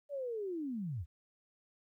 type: linear sweep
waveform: sine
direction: down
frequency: 587.3 to 66 Hz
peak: -36 dBFS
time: 0.09-1.06 s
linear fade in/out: 50 ms
effects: 13-bit